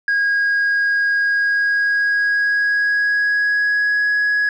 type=tone with pitch glide; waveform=sine; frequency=1638 to 1672.4 Hz; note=G#6 to G#6; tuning=-24 to +12 cents; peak=-12 dBFS; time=0.08-4.49 s; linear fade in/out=2 ms; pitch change=+36 cents; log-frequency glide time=1.23-4.1 s; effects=tanh soft clip ceiling -13 dBFS